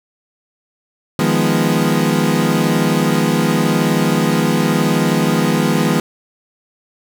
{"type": "chord", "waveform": "30% pulse", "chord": "F half-diminished seventh", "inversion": "third", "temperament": "equal", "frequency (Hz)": [155.56, 174.61, 207.7, 246.9], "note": ["Eb3", "F3", "Ab3", "Cb4"], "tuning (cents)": [0, 0, 0, 0], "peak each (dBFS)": -16, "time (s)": [1.19, 6], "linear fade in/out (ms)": 2, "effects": []}